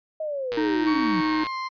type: linear sweep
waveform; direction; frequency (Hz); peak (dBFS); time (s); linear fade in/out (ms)
sine; down; 638 to 164.81; -26; 0.2-1.21; 5
type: click train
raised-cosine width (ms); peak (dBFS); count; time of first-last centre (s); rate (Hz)
0.2; -16; 110; 0.52-1.468; 115
type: harmonic tone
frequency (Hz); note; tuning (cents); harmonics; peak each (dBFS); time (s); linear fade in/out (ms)
311.1; D#4; 0; 1 / 3 / 5 / 6; -22 / -32 / -36 / -38; 0.57-1.44; 5
type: tone with pitch glide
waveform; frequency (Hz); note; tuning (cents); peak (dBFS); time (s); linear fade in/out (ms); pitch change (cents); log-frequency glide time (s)
35% pulse; 1121 to 1045.9; C#6 to C6; +19 to -1; -26; 0.86-1.69; 20; -120; 1.1-1.57
effects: resampled to 11025 Hz